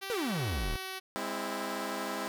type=tone with pitch glide; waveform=5% pulse; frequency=388.7 to 378.3 Hz; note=G4 to F#4; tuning=-15 to +38 cents; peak=-26 dBFS; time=0.01-1 s; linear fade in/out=20 ms; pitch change=-47 cents; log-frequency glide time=0.13-0.44 s
type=exponential sweep; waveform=45% pulse; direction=down; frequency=509 to 31.4 Hz; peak=-31 dBFS; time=0.1-0.76 s; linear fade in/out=0 ms
type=chord; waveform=10% pulse; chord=Ab augmented; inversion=none; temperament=equal with one note detuned; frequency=204.4 / 261.6 / 329.6 Hz; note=Ab3 / C4 / E4; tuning=-27 / 0 / 0 cents; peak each=-30 dBFS; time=1.16-2.28 s; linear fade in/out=0 ms
effects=none